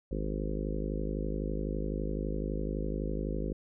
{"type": "harmonic tone", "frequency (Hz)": 51.91, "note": "G#1", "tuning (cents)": 0, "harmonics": [1, 3, 4, 5, 6, 7, 8, 9, 10], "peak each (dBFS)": [-34, -39, -40, -41, -42, -42, -43, -44, -44], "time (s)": [0.11, 3.53], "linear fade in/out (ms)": 5, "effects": []}